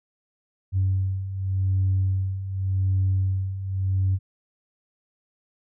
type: beating tone pair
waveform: sine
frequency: 94.5 / 95.37 Hz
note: F#2 / G2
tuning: +37 / -47 cents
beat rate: 0.87 Hz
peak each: -26 / -21 dBFS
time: 0.72-4.19 s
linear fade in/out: 50 ms
effects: tanh soft clip ceiling -15 dBFS